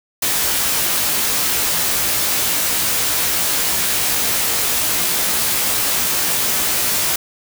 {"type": "noise with comb filter", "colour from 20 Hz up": "white", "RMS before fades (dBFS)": -18, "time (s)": [0.22, 7.16], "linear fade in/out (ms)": 5, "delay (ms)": 17, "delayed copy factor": 0.75, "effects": []}